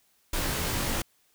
pink noise with comb filter, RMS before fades -29 dBFS, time 0.33-1.02 s, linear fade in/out 5 ms, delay 20 ms, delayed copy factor -0.95, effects white hiss -67 dBFS RMS until 1.34 s

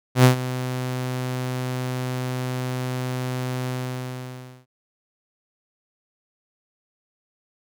sawtooth tone with ADSR envelope, 127.2 Hz, C3, 48 cents flat, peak -5 dBFS, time 0.15-4.66 s, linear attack 92 ms, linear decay 110 ms, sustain -16 dB, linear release 980 ms, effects none

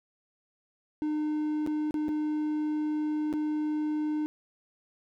triangle tone with dropouts, 303.8 Hz, D#4, 41 cents flat, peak -25 dBFS, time 1.02-4.26 s, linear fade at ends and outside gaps 0 ms, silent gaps 1.664-1.673 / 1.909-1.942 / 2.083-2.09 / 3.328-3.337 s, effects none

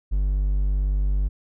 triangle tone, 49 Hz, G1, in tune, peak -17 dBFS, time 0.11-1.29 s, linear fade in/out 20 ms, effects none

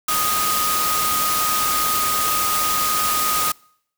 sine tone in noise, 1244.5 Hz, D#6, in tune, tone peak -21 dBFS, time 0.08-3.52 s, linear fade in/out 5 ms, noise white, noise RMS -22 dBFS, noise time 0.08-3.52 s, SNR -2 dB, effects noise-tail reverb RT60 0.7 s tail -26 dB re dry

